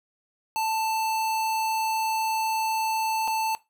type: tone with dropouts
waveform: square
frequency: 884 Hz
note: A5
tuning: 8 cents sharp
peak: -25 dBFS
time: 0.56-3.55 s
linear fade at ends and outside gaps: 0 ms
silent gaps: 3.276-3.28 s
effects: noise-tail reverb RT60 0.2 s tail -17 dB re dry